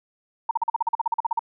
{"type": "tone bursts", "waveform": "sine", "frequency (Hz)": 920, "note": "A#5", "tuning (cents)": -23, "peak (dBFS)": -18, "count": 15, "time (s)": [0.49, 1.393], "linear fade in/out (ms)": 5, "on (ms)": 21, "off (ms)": 42, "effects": []}